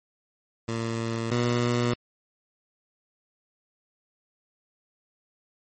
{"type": "tone pair in turn", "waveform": "15% pulse", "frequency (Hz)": [114.6, 120.57], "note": ["A#2", "B2"], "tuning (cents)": [-29, -41], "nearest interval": "minor second", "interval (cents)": 88, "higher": "second", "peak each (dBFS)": [-21, -16], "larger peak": "second", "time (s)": [[0.68, 1.31], [1.31, 1.94]], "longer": "neither", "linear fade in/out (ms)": 5, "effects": ["MP3 32 kbps"]}